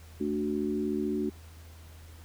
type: chord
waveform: sine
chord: D major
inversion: second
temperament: equal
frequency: 220 / 293.7 / 370 Hz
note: A3 / D4 / F#4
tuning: 0 / 0 / 0 cents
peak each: -32 dBFS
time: 0.2-1.3 s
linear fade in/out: 10 ms
effects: added 81 Hz sine -47 dBFS peak until 2.24 s + pink hiss -56 dBFS RMS until 2.24 s